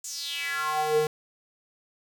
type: tone with high-pass filter sweep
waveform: square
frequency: 153.6 Hz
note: D#3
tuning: 22 cents flat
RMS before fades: -28 dBFS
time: 0.04-1.07 s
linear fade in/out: 2 ms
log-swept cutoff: 7400 to 330 Hz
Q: 4.7
effects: none